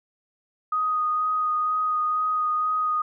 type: tone with vibrato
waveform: sine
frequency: 1244.5 Hz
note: D#6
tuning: in tune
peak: -21 dBFS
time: 0.72-3.02 s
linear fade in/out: 5 ms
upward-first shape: sine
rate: 2.1 Hz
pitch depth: 12 cents each way
effects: none